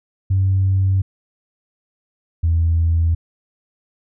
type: tone pair in turn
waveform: sine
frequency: 95.6 / 82.84 Hz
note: G2 / E2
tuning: -43 / +9 cents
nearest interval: major second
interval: 248 cents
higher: first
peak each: -12 dBFS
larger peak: neither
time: 0.3-1.02 / 2.43-3.15 s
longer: neither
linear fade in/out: 10 ms
effects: tanh soft clip ceiling -9 dBFS